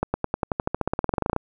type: accelerating click train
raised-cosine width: 1 ms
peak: -8 dBFS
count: 22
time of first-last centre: 0.03-1.363 s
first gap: 110 ms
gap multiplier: 0.94
effects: none